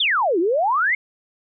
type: exponential two-way sweep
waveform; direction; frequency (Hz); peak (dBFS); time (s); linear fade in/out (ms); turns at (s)
sine; down then up; 3729 to 319.8 to 2205; -16; 0-0.95; 5; 0.39
effects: none